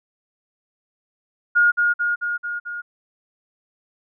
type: tone with echo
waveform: sine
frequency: 1428 Hz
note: F6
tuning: 38 cents sharp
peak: -12 dBFS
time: 1.55-1.72 s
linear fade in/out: 20 ms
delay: 220 ms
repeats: 5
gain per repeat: -3 dB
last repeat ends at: 2.82 s
effects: none

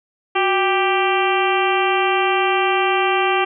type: harmonic tone with a mistuned harmonic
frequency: 392 Hz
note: G4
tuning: in tune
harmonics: 1 / 2 / 3 / 4 / 5 / 6 / 7 / 8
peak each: -20 / -20 / -22 / -27 / -28 / -25 / -25 / -29 dBFS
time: 0.35-3.45 s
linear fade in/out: 10 ms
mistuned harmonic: 1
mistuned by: -100 cents
effects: none

